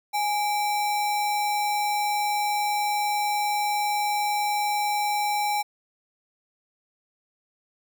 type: tone with sample-and-hold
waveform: sine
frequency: 830.6 Hz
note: G#5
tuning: in tune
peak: -22 dBFS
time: 0.13-5.63 s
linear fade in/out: 20 ms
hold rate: 3150 Hz
effects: none